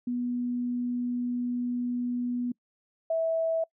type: tone pair in turn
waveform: sine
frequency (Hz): 244.5 / 652.7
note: B3 / E5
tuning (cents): -17 / -17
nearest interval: octave + perfect fourth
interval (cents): 1700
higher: second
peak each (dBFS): -27 / -24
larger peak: second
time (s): 0.07-2.52 / 3.1-3.64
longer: first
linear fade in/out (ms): 5
effects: noise-tail reverb RT60 0.1 s tail -25 dB re dry